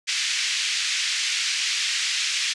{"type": "band-pass noise", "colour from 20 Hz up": "pink", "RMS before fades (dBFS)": -25, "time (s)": [0.07, 2.54], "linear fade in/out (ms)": 20, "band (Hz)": [2100, 6800], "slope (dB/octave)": 24, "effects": ["resampled to 24000 Hz"]}